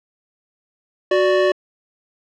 square tone pair together, 369.5 / 586.5 Hz, F#4 / D5, -2 / -2 cents, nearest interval minor sixth, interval 800 cents, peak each -17 dBFS, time 1.11-1.52 s, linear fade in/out 5 ms, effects low-pass 3000 Hz 12 dB/octave

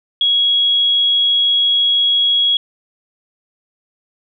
sine tone, 3322 Hz, G#7, in tune, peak -11 dBFS, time 0.21-2.57 s, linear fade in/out 2 ms, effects none

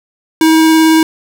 square tone with vibrato, 319.7 Hz, D#4, 47 cents sharp, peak -6 dBFS, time 0.41-1.03 s, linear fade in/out 2 ms, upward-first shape sine, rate 18 Hz, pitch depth 8 cents each way, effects none

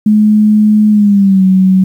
sine tone with pitch glide, 212.4 to 188.14 Hz, G#3 to F#3, +39 to +29 cents, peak -4 dBFS, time 0.06-1.84 s, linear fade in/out 5 ms, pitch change -210 cents, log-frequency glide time 0.9-1.44 s, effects 7-bit

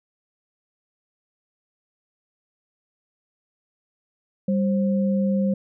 sine tone pair together, 196 / 528.4 Hz, G3 / C5, 0 / +17 cents, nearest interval octave + perfect fourth, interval 1717 cents, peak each -19 / -27 dBFS, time 4.48-5.54 s, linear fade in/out 5 ms, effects none

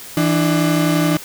35% pulse tone pair together, 164.81 / 297.9 Hz, E3 / D4, 0 / +25 cents, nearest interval minor seventh, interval 1025 cents, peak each -15 dBFS, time 0.17-1.17 s, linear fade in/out 2 ms, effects white hiss -35 dBFS RMS until 1.24 s

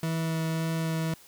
40% pulse tone with vibrato, 162.2 Hz, E3, 28 cents flat, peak -26 dBFS, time 0.03-1.14 s, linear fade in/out 2 ms, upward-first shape sine, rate 1.8 Hz, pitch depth 8 cents each way, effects white hiss -54 dBFS RMS until 1.27 s

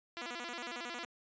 5% pulse tone with vibrato, 287.5 Hz, D4, 37 cents flat, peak -29 dBFS, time 0.17-1.05 s, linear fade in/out 0 ms, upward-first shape square, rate 11 Hz, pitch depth 290 cents each way, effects resampled to 16000 Hz

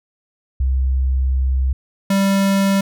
sine / square tone pair in turn, 65.41 / 196.01 Hz, C2 / G3, 0 / 0 cents, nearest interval octave + perfect fifth, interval 1900 cents, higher second, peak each -14 / -14 dBFS, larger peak neither, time 0.6-1.73 / 2.1-2.81 s, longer first, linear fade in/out 5 ms, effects none

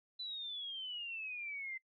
sine exponential sweep, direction down, 4022 to 2054 Hz, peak -40 dBFS, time 0.19-1.78 s, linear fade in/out 10 ms, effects noise-tail reverb RT60 0.1 s tail -24 dB re dry + MP3 64 kbps

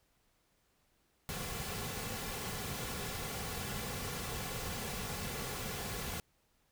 pink noise with comb filter, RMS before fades -40 dBFS, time 1.29-6.2 s, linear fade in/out 0 ms, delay 3.2 ms, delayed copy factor -0.55, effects pink hiss -74 dBFS RMS until 6.71 s

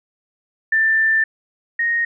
sine tone pair in turn, 1778 / 1864.1 Hz, A6 / A#6, +18 / -1 cents, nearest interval minor second, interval 81 cents, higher second, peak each -13 / -16 dBFS, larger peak first, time 0.72-1.24 / 1.79-2.05 s, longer first, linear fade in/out 5 ms, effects none

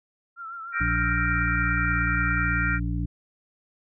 sine tone with vibrato, 1353 Hz, E6, 45 cents sharp, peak -34 dBFS, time 0.36-2.47 s, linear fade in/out 50 ms, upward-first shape triangle, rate 6.7 Hz, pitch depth 67 cents each way
sine chord, G minor seventh, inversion third, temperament equal, 1396.9 / 1568 / 1864.7 / 2349 Hz, F6 / G6 / Bb6 / D7, 0 / 0 / 0 / 0 cents, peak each -26 / -32 / -30 / -32 dBFS, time 0.72-2.8 s, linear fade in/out 50 ms
harmonic tone, 58.2 Hz, A#1, 2 cents flat, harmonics 1 / 2 / 3 / 5, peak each -27 / -30 / -32 / -34 dBFS, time 0.8-3.06 s, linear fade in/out 10 ms
effects none

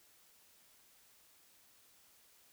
silence, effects white hiss -66 dBFS RMS until 2.52 s

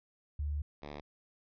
sine / 5% pulse tone pair in turn, 73.42 / 73.42 Hz, D2 / D2, 0 / 0 cents, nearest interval unison, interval 0 cents, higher neither, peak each -32 / -32 dBFS, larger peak neither, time 0.39-0.62 / 0.82-1.01 s, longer first, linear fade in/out 5 ms, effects resampled to 11025 Hz

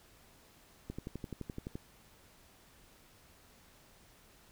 click train, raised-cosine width 3 ms, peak -27 dBFS, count 11, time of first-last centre 0.9-1.755 s, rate 11.7 Hz, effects pink hiss -62 dBFS RMS until 4.51 s

